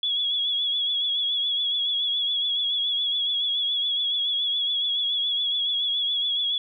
sine tone with vibrato, 3368 Hz, G#7, 24 cents sharp, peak -22 dBFS, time 0.03-6.58 s, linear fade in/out 2 ms, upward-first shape triangle, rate 7.1 Hz, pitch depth 53 cents each way, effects none

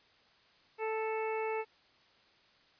harmonic tone, 440 Hz, A4, in tune, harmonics 1 / 2 / 3 / 4 / 5 / 6, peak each -34 / -38 / -46 / -50 / -44 / -46 dBFS, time 0.78-1.65 s, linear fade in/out 50 ms, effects white hiss -65 dBFS RMS until 2.79 s + resampled to 11025 Hz

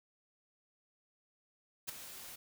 white noise with ADSR envelope, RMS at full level -37 dBFS, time 1.87-2.36 s, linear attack 21 ms, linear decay 9 ms, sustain -12 dB, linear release 8 ms, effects none

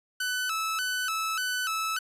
sawtooth tone with vibrato, 1400 Hz, F6, 4 cents sharp, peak -24 dBFS, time 0.2-1.99 s, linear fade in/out 5 ms, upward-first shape square, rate 1.7 Hz, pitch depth 120 cents each way, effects resampled to 32000 Hz

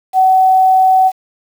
sine tone with quantisation, 754 Hz, F#5, 32 cents sharp, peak -6 dBFS, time 0.13-1.12 s, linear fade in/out 50 ms, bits 6, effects none

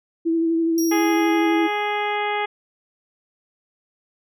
sine tone with vibrato, 329.6 Hz, E4, in tune, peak -17 dBFS, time 0.25-1.68 s, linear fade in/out 20 ms, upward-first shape sine, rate 12 Hz, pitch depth 21 cents each way
sawtooth tone with exponential decay, 5660 Hz, F8, 22 cents sharp, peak -23 dBFS, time 0.78-2.16 s, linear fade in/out 1 ms, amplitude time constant 300 ms
harmonic tone, 415.3 Hz, G#4, in tune, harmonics 1 / 2 / 3 / 4 / 5 / 6 / 7 / 8, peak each -27 / -24 / -31 / -33 / -28 / -35 / -38 / -37 dBFS, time 0.91-2.46 s, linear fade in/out 10 ms
effects none

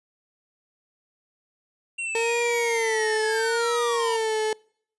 square linear sweep, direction down, 2755 to 932.3 Hz, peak -28 dBFS, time 1.98-4.17 s, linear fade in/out 10 ms
35% pulse tone with vibrato, 453.7 Hz, A#4, 47 cents flat, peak -21 dBFS, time 2.15-4.53 s, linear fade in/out 2 ms, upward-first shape sine, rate 0.76 Hz, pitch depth 80 cents each way
effects noise-tail reverb RT60 0.6 s tail -26 dB re dry + resampled to 24000 Hz

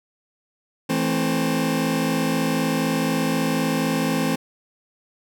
sawtooth chord, A minor, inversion second, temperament just, 165 / 220 / 264 Hz, E3 / A3 / C4, +2 / 0 / +16 cents, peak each -21 / -21 / -19 dBFS, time 0.89-4.36 s, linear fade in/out 10 ms, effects none

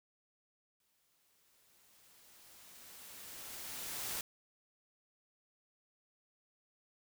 white noise with exponential growth, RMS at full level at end -39 dBFS, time 0.8-4.21 s, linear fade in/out 2 ms, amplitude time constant 740 ms, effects none

